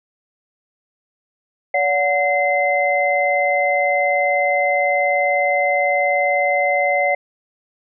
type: tone cluster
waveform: sine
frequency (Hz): 570 / 731 / 2066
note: C#5 / F#5 / C7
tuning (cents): +48 / -21 / -22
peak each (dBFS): -19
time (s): 1.74-7.15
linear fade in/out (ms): 5
effects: none